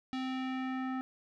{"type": "tone with low-pass filter sweep", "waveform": "square", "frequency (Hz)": 260, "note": "C4", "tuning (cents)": -11, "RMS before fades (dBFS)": -36, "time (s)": [0.13, 1.01], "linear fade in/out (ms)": 0, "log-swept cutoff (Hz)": [3800, 1500], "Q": 1.6, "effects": []}